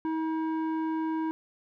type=tone with low-pass filter; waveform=square; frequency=319.4 Hz; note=D#4; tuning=45 cents sharp; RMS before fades=-30 dBFS; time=0.05-1.31 s; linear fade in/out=0 ms; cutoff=1100 Hz; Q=1.2; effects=none